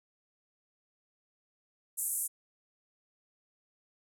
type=band-pass noise; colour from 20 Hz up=pink; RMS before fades=-34 dBFS; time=1.97-2.28 s; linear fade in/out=20 ms; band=7900 to 13000 Hz; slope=48 dB/octave; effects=none